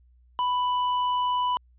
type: tone with hard clipping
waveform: sine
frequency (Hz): 992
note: B5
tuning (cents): +7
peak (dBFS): -24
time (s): 0.39-1.57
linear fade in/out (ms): 0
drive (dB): 6
effects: added 61 Hz sine -55 dBFS peak until 1.78 s + resampled to 8000 Hz